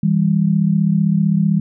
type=tone pair together; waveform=sine; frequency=163 / 198.6 Hz; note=E3 / G3; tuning=-19 / +23 cents; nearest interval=minor third; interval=342 cents; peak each=-15 dBFS; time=0.03-1.6 s; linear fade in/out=5 ms; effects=none